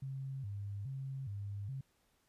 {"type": "tone with vibrato", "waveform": "sine", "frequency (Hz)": 116.54, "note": "A#2", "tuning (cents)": 0, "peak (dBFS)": -39, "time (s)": [0.02, 1.81], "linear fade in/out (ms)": 5, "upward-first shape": "square", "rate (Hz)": 1.2, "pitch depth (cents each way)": 250, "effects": ["pink hiss -75 dBFS RMS until 2.28 s", "resampled to 32000 Hz"]}